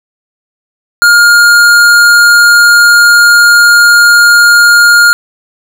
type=tone with hard clipping; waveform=sine; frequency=1416 Hz; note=F6; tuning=23 cents sharp; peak=-3 dBFS; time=1.02-5.13 s; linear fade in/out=0 ms; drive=16 dB; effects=none